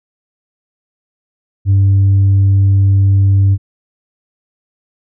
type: tone with tanh clipping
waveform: sine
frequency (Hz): 98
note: G2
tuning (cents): 0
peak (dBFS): -7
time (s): 1.65-3.58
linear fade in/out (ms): 50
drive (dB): 1
effects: none